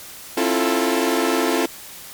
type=chord; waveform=sawtooth; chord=F major seventh; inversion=second; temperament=equal with one note detuned; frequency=267.4 / 329.6 / 349.2 / 440 Hz; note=C4 / E4 / F4 / A4; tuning=+38 / 0 / 0 / 0 cents; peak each=-19 dBFS; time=0.37-1.66 s; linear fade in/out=5 ms; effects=white hiss -38 dBFS RMS until 2.13 s + MP3 96 kbps